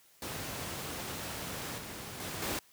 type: noise with level steps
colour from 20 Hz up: pink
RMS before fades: -39 / -43 / -39 / -34 dBFS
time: 0.22-2.59 s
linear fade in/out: 2 ms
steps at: 1.78 / 2.2 / 2.42 s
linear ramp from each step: 2 ms
effects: white hiss -63 dBFS RMS until 2.72 s + high-pass 80 Hz 12 dB/octave